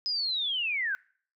sine linear sweep, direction down, 5080 to 1480 Hz, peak -27 dBFS, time 0.06-0.95 s, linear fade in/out 0 ms, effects noise-tail reverb RT60 0.5 s tail -24 dB re dry

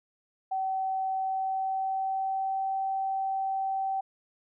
sine tone with pitch glide, 764 to 772.4 Hz, G5 to G5, -45 to -26 cents, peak -27 dBFS, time 0.51-4.01 s, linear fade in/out 10 ms, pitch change +19 cents, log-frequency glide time 1.17-2.77 s, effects none

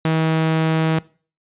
sawtooth tone, 160.1 Hz, D#3, 50 cents sharp, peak -12 dBFS, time 0.05-0.99 s, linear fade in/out 2 ms, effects noise-tail reverb RT60 0.4 s tail -21 dB re dry + resampled to 8000 Hz

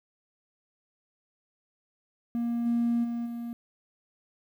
triangle tone with level steps, 235.6 Hz, A#3, 19 cents sharp, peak -24 / -20 / -27 / -31 dBFS, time 2.35-3.53 s, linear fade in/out 0 ms, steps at 2.65 / 3.03 / 3.25 s, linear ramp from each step 20 ms, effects tanh soft clip ceiling -19 dBFS + 10-bit

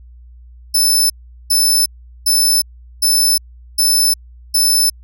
20% pulse tone bursts, 5274 Hz, E8, in tune, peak -5 dBFS, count 6, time 0.74-4.9 s, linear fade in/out 10 ms, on 360 ms, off 400 ms, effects added 60 Hz sine -37 dBFS peak until 5.03 s

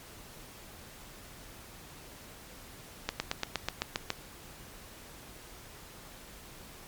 slowing click train, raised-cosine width 0.2 ms, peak -12 dBFS, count 9, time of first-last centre 3.09-4.104 s, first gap 110 ms, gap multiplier 1.04, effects pink hiss -50 dBFS RMS until 6.87 s + MP3 96 kbps

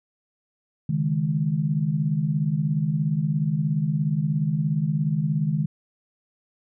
sine chord, C# suspended second, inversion none, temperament equal, 138.59 / 155.56 / 207.7 Hz, C#3 / D#3 / G#3, 0 / 0 / 0 cents, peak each -28 / -22 / -28 dBFS, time 0.89-5.66 s, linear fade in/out 5 ms, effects none

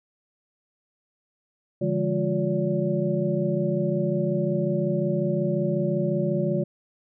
sine tone cluster, 145.2 / 170.7 / 205.3 / 357.2 / 571 Hz, D3 / F3 / G#3 / F4 / D5, -19 / -39 / -20 / +39 / -49 cents, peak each -28 dBFS, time 1.81-6.64 s, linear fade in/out 10 ms, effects none

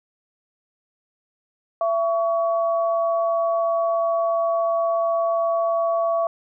sine tone pair together, 670.1 / 1127 Hz, E5 / C#6, +28 / +28 cents, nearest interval major sixth, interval 900 cents, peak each -19 / -26 dBFS, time 1.81-6.27 s, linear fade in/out 2 ms, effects none

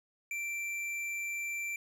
sine tone with tanh clipping, 2349 Hz, D7, in tune, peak -36 dBFS, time 0.31-1.76 s, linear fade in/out 2 ms, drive 12 dB, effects none

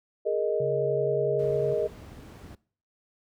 sine chord, Ab suspended second, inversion none, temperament equal, 415.3 / 466.2 / 622.3 Hz, Ab4 / Bb4 / Eb5, 0 / 0 / 0 cents, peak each -28 dBFS, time 0.25-1.88 s, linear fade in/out 20 ms
harmonic tone, 138.59 Hz, C#3, in tune, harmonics 1 / 3 / 4, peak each -32 / -42 / -44 dBFS, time 0.6-1.74 s, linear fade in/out 2 ms
brown noise, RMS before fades -40 dBFS, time 1.39-2.55 s, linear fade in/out 2 ms
effects noise-tail reverb RT60 0.5 s tail -22 dB re dry + high-pass 80 Hz 12 dB/octave

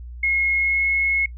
sine tone with pitch glide, 2162 to 2176 Hz, C#7 to C#7, -44 to -33 cents, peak -17 dBFS, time 0.23-1.26 s, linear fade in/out 5 ms, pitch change +11 cents, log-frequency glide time 0.57-0.85 s, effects noise-tail reverb RT60 0.1 s tail -20 dB re dry + added 60 Hz sine -33 dBFS peak until 1.37 s

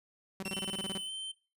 sawtooth tone bursts, 191.1 Hz, G3, 44 cents flat, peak -32 dBFS, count 11, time 0.4-0.975 s, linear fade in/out 0 ms, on 25 ms, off 30 ms
sawtooth tone with exponential decay, 2723 Hz, F7, 44 cents flat, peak -34 dBFS, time 0.45-1.28 s, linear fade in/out 2 ms, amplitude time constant 180 ms
square tone with pitch glide, 3044 to 3101 Hz, F#7 to G7, +48 to -19 cents, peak -38 dBFS, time 0.52-1.32 s, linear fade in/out 10 ms, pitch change +33 cents, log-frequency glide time 1.05-1.11 s
effects noise-tail reverb RT60 0.3 s tail -17 dB re dry + resampled to 32000 Hz

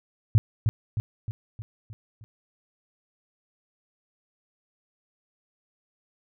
sine tone with echo, 108.5 Hz, A2, 24 cents flat, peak -13 dBFS, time 0.35-0.38 s, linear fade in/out 0 ms, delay 310 ms, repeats 6, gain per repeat -5 dB, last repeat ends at 2.24 s, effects none

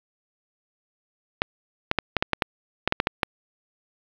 clicks, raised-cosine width 0.3 ms, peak -3 dBFS, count 12, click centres 1.419 / 1.914 / 1.987 / 2.167 / 2.225 / 2.333 / 2.422 / 2.876 / 2.924 / 3.001 / 3.071 / 3.232 s, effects low-pass 4000 Hz 12 dB/octave + 7-bit

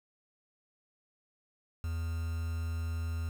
triangle tone with quantisation, 82.41 Hz, E2, in tune, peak -30 dBFS, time 1.84-3.29 s, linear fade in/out 0 ms, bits 8, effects none

